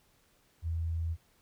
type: tone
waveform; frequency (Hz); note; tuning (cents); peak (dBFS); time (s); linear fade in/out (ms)
sine; 82.41; E2; 0; -30; 0.62-1.17; 50
effects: pink hiss -68 dBFS RMS until 1.41 s